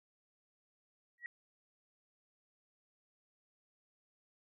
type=tone with exponential growth; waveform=sine; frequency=1914 Hz; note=A#6; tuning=45 cents sharp; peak=-36 dBFS; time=1.18-1.26 s; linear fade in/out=1 ms; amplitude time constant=16 ms; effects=none